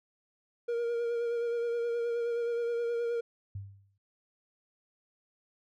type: tone with vibrato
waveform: triangle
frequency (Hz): 470.5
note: A#4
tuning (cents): +16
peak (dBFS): -27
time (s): 0.68-3.21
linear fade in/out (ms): 10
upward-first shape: sine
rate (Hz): 9.5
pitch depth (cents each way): 23
type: tone with exponential decay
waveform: sine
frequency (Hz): 98.8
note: G2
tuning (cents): +14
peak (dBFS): -34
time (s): 3.55-3.98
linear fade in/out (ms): 5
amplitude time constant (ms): 92
effects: none